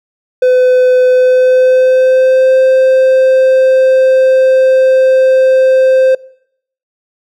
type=tone with pitch glide; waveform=triangle; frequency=506 to 522.3 Hz; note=B4 to C5; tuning=+42 to -3 cents; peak=-3 dBFS; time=0.42-6.15 s; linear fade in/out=5 ms; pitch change=+55 cents; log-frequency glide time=1.07-2.57 s; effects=noise-tail reverb RT60 0.7 s tail -23 dB re dry